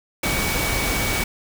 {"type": "tone in noise", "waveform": "sine", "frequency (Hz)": 2260, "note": "C#7", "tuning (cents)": 33, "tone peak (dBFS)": -27, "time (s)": [0.23, 1.24], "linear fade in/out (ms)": 5, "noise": "pink", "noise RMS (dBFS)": -23, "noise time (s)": [0.23, 1.24], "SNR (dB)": -7, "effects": []}